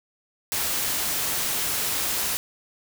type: noise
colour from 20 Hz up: white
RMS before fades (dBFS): -26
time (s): 0.52-2.37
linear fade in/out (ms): 0
effects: none